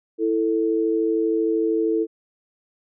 sine tone pair together, 329.6 / 442.6 Hz, E4 / A4, 0 / +10 cents, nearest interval perfect fourth, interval 510 cents, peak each -21 / -21 dBFS, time 0.18-2.07 s, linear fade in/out 50 ms, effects none

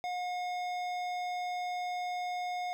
sine tone with hard clipping, 720 Hz, F#5, 47 cents flat, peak -35 dBFS, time 0.04-2.73 s, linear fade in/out 0 ms, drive 13 dB, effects none

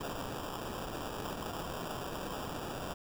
blue noise with sample-and-hold, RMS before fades -40 dBFS, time 0-2.94 s, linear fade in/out 10 ms, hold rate 2100 Hz, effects none

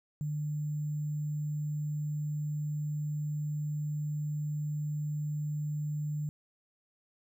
sine tone with sample-and-hold, 150 Hz, D3, 37 cents sharp, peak -31 dBFS, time 0.21-6.29 s, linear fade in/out 0 ms, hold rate 7350 Hz, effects none

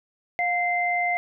sine tone pair together, 708.8 / 2079 Hz, F5 / C7, +25 / -12 cents, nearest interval octave + perfect fifth, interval 1863 cents, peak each -24 dBFS, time 0.39-1.17 s, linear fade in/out 0 ms, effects none

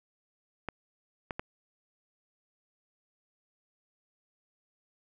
clicks, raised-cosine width 0.5 ms, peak -19 dBFS, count 3, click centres 0.687 / 1.308 / 1.395 s, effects none

